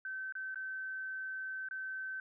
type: tone with dropouts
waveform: sine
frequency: 1538 Hz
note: G6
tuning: 33 cents flat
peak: -38 dBFS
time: 0.05-2.2 s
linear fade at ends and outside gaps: 2 ms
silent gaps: 0.324-0.352 / 0.545-0.557 / 1.687-1.71 s
effects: none